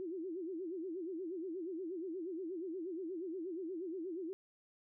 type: tone with vibrato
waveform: sine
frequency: 350 Hz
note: F4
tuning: 4 cents sharp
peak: -39 dBFS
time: 0-4.33 s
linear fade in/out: 0 ms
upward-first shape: sine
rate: 8.4 Hz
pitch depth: 180 cents each way
effects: none